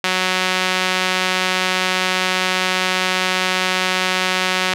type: tone with band-pass filter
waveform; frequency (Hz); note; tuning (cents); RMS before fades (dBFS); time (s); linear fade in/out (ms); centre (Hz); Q
sawtooth; 185; F#3; 0; -19; 0.04-4.74; 2; 2800; 0.9
effects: none

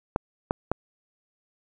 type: clicks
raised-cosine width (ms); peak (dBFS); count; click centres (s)
1; -9; 3; 0.161 / 0.509 / 0.716
effects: none

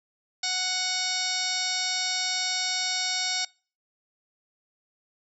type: harmonic tone with a mistuned harmonic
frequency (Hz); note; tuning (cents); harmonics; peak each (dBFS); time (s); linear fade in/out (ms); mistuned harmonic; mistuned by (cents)
740; F#5; 0; 1 / 2 / 3 / 4 / 5 / 6 / 7 / 8 / 9 / 10; -37 / -38 / -34 / -40 / -33 / -32 / -34 / -33 / -43 / -37; 0.43-3.45; 5; 8; -72
effects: noise-tail reverb RT60 0.4 s tail -26 dB re dry

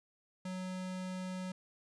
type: tone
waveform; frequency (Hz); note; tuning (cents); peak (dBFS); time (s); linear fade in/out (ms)
square; 185; F#3; 0; -39; 0.45-1.52; 5
effects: resampled to 22050 Hz + 13-bit

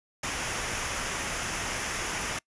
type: noise with comb filter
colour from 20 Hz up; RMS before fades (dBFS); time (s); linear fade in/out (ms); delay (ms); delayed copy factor
pink; -32; 0.23-2.39; 5; 0.24; -0.55
effects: noise-tail reverb RT60 0.1 s tail -25 dB re dry + resampled to 22050 Hz

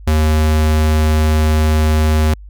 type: tone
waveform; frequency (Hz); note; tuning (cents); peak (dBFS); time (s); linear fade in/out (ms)
square; 77.5; D#2; -6; -11; 0.07-2.34; 5
effects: added 50 Hz sine -32 dBFS peak until 2.49 s

